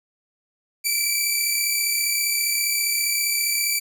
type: tone pair together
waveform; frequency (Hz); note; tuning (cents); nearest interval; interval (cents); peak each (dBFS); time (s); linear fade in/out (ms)
10% pulse; 2314 / 2349; D7 / D7; -26 / 0; unison; 26; -13 / -16; 0.84-3.8; 20
effects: none